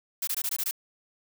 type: noise bursts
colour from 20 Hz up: blue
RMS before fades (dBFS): -29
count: 7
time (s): 0.22-0.711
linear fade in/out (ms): 5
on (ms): 53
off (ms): 20
effects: none